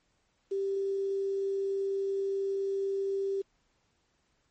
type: tone with quantisation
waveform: sine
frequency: 392 Hz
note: G4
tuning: in tune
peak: -28 dBFS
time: 0.51-3.42 s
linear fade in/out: 10 ms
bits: 9
effects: pink hiss -73 dBFS RMS until 4.5 s + MP3 32 kbps